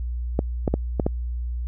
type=clicks; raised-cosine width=2 ms; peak=-7 dBFS; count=5; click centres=0.391 / 0.678 / 0.74 / 0.998 / 1.065 s; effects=added 60 Hz sine -25 dBFS peak until 1.67 s